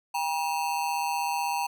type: ring-modulated tone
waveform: square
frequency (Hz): 880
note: A5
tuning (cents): 0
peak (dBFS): -24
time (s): 0.14-1.67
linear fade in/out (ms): 10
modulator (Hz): 78
effects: none